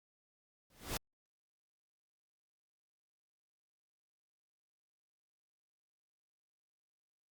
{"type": "noise with exponential growth", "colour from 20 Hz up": "pink", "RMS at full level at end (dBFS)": -33, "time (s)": [0.7, 0.97], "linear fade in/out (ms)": 2, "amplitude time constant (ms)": 58, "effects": ["Opus 48 kbps"]}